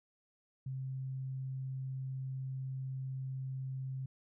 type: tone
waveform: sine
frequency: 132.1 Hz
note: C3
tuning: 17 cents sharp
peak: -37 dBFS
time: 0.66-4.06 s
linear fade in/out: 5 ms
effects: none